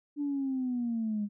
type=linear sweep; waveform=sine; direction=down; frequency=293.7 to 202.3 Hz; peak=-28 dBFS; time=0.16-1.29 s; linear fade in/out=50 ms; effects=tanh soft clip ceiling -24 dBFS